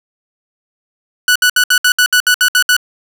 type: tone bursts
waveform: sawtooth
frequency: 1480 Hz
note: F#6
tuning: in tune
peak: -4 dBFS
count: 11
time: 1.28-2.766 s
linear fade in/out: 2 ms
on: 76 ms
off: 65 ms
effects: none